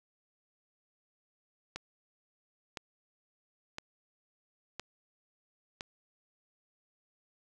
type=click train; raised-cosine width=0.2 ms; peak=-21 dBFS; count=5; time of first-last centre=1.76-5.809 s; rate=0.988 Hz; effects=none